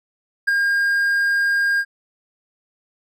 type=tone with ADSR envelope; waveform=triangle; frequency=1614 Hz; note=G#6; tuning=50 cents flat; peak=-10 dBFS; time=0.47-1.85 s; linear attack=16 ms; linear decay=8 ms; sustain=-4 dB; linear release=56 ms; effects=none